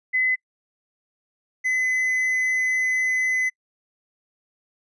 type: tone pair in turn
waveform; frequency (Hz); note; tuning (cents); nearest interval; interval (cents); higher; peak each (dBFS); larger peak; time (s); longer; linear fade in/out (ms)
sine / triangle; 2024 / 2024; B6 / B6; +42 / +42; unison; 0; neither; -18; neither; 0.13-0.36 / 1.64-3.5; second; 20
effects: noise-tail reverb RT60 0.1 s tail -26 dB re dry + resampled to 22050 Hz